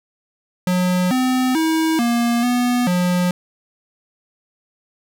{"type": "tone with pitch steps", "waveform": "square", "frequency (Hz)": [181.2, 255.9, 320.6, 236.3, 245.2, 178.9], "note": ["F#3", "C4", "E4", "A#3", "B3", "F3"], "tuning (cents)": [-36, -38, -48, 24, -12, 42], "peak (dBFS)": -16, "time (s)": [0.67, 3.31], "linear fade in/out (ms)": 2, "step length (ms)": 440, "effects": []}